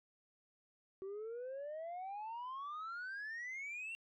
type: exponential sweep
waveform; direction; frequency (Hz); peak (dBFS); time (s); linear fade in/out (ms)
sine; up; 377.9 to 2759; -40; 1.02-3.95; 0
effects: tanh soft clip ceiling -41 dBFS